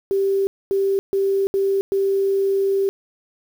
sine tone bursts at uneven times, 391.5 Hz, G4, 2 cents flat, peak -16 dBFS, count 5, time 0.11-0.47 / 0.71-0.99 / 1.13-1.47 / 1.54-1.81 / 1.92-2.89 s, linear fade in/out 0 ms, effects 7-bit

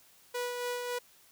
sawtooth tone with tremolo, 489.2 Hz, B4, 16 cents flat, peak -28 dBFS, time 0.34-0.99 s, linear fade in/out 10 ms, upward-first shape sine, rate 3.6 Hz, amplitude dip 35%, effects white hiss -61 dBFS RMS until 1.31 s

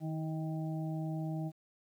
harmonic tone with a mistuned harmonic, 157.7 Hz, D#3, 24 cents sharp, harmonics 1 / 2 / 4 / 5, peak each -35 / -41 / -47 / -49 dBFS, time 0-1.52 s, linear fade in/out 50 ms, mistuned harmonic 2, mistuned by +17 cents, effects 11-bit

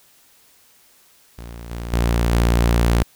sawtooth tone with level steps, 58.27 Hz, A#1, in tune, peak -29 / -23 / -12 / -10 dBFS, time 1.38-3.03 s, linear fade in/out 5 ms, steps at 1.71 / 1.93 / 2.33 s, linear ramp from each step 2 ms, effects white hiss -54 dBFS RMS until 3.15 s

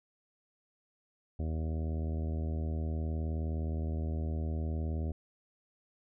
harmonic tone, 79.4 Hz, D#2, 36 cents sharp, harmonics 1 / 2 / 3 / 4 / 5 / 6 / 7 / 8 / 9, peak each -32 / -41 / -42 / -47 / -48 / -54 / -51 / -53 / -55 dBFS, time 1.39-5.12 s, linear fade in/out 5 ms, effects none

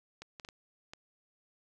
clicks, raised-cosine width 0.2 ms, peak -28 dBFS, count 5, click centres 0.22 / 0.398 / 0.449 / 0.488 / 0.935 s, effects none

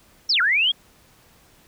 sine linear two-way sweep, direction down then up, 5680 to 1339 to 3347 Hz, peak -16 dBFS, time 0.29-0.72 s, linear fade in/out 10 ms, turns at 0.41 s, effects pink hiss -55 dBFS RMS until 1.67 s

